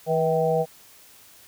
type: harmonic tone with a mistuned harmonic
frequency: 161.7 Hz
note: E3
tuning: 33 cents flat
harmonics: 1 / 3 / 4 / 5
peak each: -27 / -22 / -25 / -27 dBFS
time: 0.06-0.66 s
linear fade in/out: 50 ms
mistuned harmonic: 5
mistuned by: -62 cents
effects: white hiss -51 dBFS RMS until 1.47 s